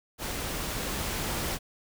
pink noise with level ramp, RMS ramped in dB -34 to -31 dBFS, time 0.18-1.59 s, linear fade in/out 50 ms, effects none

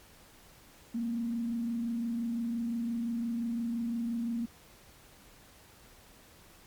sine tone with frequency modulation, 233.1 Hz, A#3, in tune, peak -30 dBFS, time 0.94-4.46 s, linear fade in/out 10 ms, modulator 25.8 Hz, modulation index 0.33, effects pink hiss -57 dBFS RMS until 6.66 s + MP3 96 kbps

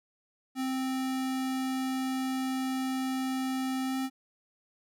square tone with pitch glide, 261.6 to 263.7 Hz, C4 to C4, 0 to +14 cents, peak -30 dBFS, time 0.55-4.1 s, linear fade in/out 50 ms, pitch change +14 cents, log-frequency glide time 3.85-3.98 s, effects none

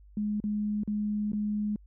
sine tone with dropouts, 209.3 Hz, G#3, 14 cents sharp, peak -27 dBFS, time 0.17-1.76 s, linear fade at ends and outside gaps 2 ms, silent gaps 0.402-0.439 / 0.835-0.876 / 1.319-1.332 s, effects added 50 Hz sine -51 dBFS peak until 1.86 s

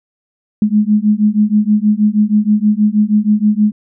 sine beating tone pair, 207.7 / 214 Hz, G#3 / A3, 0 / -48 cents, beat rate 6.3 Hz, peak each -12 dBFS, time 0.62-3.72 s, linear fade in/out 2 ms, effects none

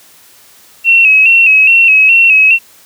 sine tone with vibrato, 2637 Hz, E7, in tune, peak -3 dBFS, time 0.84-2.59 s, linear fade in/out 50 ms, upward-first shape square, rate 2.4 Hz, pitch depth 52 cents each way, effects white hiss -42 dBFS RMS until 2.85 s + high-pass 80 Hz 12 dB/octave

